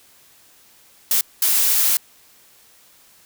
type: noise bursts at uneven times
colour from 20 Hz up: blue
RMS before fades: -17 dBFS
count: 2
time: 1.11-1.21 / 1.42-1.97 s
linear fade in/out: 2 ms
effects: white hiss -52 dBFS RMS until 3.25 s